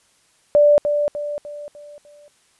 sine tone with echo, 587.3 Hz, D5, in tune, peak -9 dBFS, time 0.55-0.78 s, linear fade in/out 0 ms, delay 300 ms, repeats 5, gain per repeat -7 dB, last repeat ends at 2.28 s, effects white hiss -59 dBFS RMS until 2.59 s + resampled to 24000 Hz

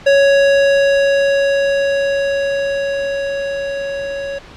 square tone with level ramp, 556 Hz, C#5, 5 cents sharp, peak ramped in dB -8 to -22 dBFS, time 0.06-4.39 s, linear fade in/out 10 ms, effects pink hiss -38 dBFS RMS until 4.56 s + low-pass 4000 Hz 12 dB/octave

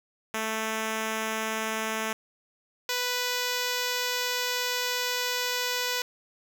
5% pulse tone pair in turn, 220.2 / 494.3 Hz, A3 / B4, +2 / +1 cents, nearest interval octave + major second, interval 1399 cents, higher second, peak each -17 / -15 dBFS, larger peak second, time 0.34-2.13 / 2.89-6.02 s, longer second, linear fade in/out 2 ms, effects none

